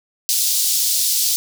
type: high-pass noise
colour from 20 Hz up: pink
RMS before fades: -18 dBFS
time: 0.29-1.36 s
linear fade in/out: 0 ms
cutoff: 4300 Hz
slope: 24 dB/octave
effects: none